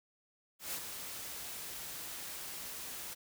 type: noise with ADSR envelope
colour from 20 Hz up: white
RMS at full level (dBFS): -38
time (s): 0.59-3.15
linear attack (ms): 140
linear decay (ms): 67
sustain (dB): -6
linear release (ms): 23
effects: none